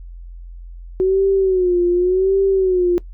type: tone with vibrato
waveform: sine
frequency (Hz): 370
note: F#4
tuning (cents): 0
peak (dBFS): -12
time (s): 1-2.98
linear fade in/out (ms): 0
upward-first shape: sine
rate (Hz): 0.88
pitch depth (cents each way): 93
effects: noise-tail reverb RT60 0.1 s tail -20 dB re dry + added 43 Hz sine -32 dBFS peak until 3.13 s